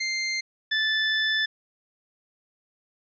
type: tone pair in turn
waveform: 25% pulse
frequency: 2100 / 1751.4 Hz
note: C7 / A6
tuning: +6 / -8 cents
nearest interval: minor third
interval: 314 cents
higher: first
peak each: -22 / -18 dBFS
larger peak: second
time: 0-0.41 / 0.71-1.46 s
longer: second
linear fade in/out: 10 ms
effects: resampled to 16000 Hz